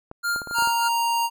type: clicks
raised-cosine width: 1 ms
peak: -22 dBFS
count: 8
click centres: 0.114 / 0.361 / 0.418 / 0.473 / 0.511 / 0.586 / 0.623 / 0.674 s
type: tone with tremolo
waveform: square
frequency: 1403 Hz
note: F6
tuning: 8 cents sharp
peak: -22 dBFS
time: 0.23-0.89 s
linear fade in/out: 20 ms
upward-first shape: sine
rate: 3.3 Hz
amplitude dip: 85%
type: tone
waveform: square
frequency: 932.3 Hz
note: A#5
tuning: in tune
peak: -21 dBFS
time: 0.54-1.3 s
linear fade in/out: 50 ms
effects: none